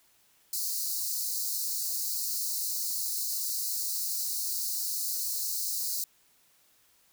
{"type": "high-pass noise", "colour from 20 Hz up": "white", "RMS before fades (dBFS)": -32, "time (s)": [0.53, 6.04], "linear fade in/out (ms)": 2, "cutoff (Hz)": 4100, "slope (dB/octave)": 96, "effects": ["white hiss -65 dBFS RMS until 7.12 s"]}